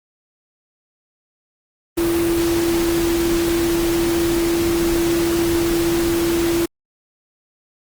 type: tone in noise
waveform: sine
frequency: 338.1 Hz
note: E4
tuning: 44 cents sharp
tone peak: -16 dBFS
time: 1.97-6.66 s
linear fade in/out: 10 ms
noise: pink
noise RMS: -25 dBFS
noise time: 1.97-6.66 s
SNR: +6 dB
effects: Opus 32 kbps